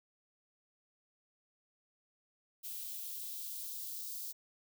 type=noise with high-pass filter sweep; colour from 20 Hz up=violet; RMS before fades=-43 dBFS; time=2.63-4.33 s; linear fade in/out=20 ms; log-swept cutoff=2900 to 4400 Hz; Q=1.8; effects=none